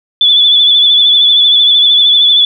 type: tone with vibrato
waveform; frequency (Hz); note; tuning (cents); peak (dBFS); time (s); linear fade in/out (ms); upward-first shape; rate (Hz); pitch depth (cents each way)
sine; 3457; A7; -31; -4; 0.21-2.45; 2; triangle; 13; 51
effects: none